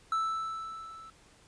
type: tone with level ramp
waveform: triangle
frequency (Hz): 1318.5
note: E6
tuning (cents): 0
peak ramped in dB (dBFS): -24 to -45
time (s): 0.12-1.1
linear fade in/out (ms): 2
effects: pink hiss -60 dBFS RMS until 1.47 s + resampled to 22050 Hz

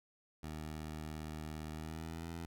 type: tone with pitch glide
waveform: 15% pulse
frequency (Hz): 77.5 to 83.54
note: D#2 to E2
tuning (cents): -6 to +24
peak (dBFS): -36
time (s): 0.43-2.46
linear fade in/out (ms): 5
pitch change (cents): +130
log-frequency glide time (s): 1.72-2.3
effects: none

